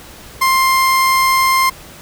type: tone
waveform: 30% pulse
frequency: 1053 Hz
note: C6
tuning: 11 cents sharp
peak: -8 dBFS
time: 0.41-1.7 s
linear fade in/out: 10 ms
effects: pink hiss -37 dBFS RMS until 2.01 s